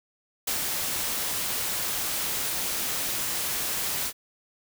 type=noise with ADSR envelope; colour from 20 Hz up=white; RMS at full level=-27 dBFS; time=0.47-4.13 s; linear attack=7 ms; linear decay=97 ms; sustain=-2 dB; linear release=61 ms; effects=none